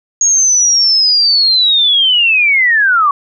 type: linear sweep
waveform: sine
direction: down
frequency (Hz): 6645 to 1108.7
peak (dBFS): -7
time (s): 0.21-3.11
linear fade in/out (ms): 2
effects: none